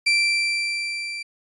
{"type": "tone with level ramp", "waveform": "30% pulse", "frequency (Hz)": 2349, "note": "D7", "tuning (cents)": 0, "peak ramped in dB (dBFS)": [-13, -27], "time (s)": [0.06, 1.23], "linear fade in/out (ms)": 10, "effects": ["resampled to 24000 Hz"]}